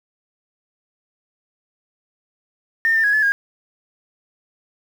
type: tone with pitch steps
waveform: sine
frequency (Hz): 1816 / 1795 / 1664 / 1725 / 1629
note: A#6 / A6 / G#6 / A6 / G#6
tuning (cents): -46 / +34 / +3 / -35 / -34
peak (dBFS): -13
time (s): 2.85-3.32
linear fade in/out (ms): 0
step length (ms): 94
effects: tanh soft clip ceiling -9 dBFS + 7-bit